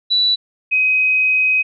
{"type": "tone pair in turn", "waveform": "sine", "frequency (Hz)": [3951, 2523], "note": ["B7", "D#7"], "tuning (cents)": [0, 23], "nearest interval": "minor sixth", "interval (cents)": 777, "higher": "first", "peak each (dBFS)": -12, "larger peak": "neither", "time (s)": [[0.1, 0.36], [0.71, 1.63]], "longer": "second", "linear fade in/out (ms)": 20, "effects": []}